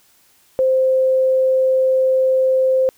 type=tone; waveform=sine; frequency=522 Hz; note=C5; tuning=4 cents flat; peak=-12 dBFS; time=0.59-2.89 s; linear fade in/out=0 ms; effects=white hiss -55 dBFS RMS until 2.97 s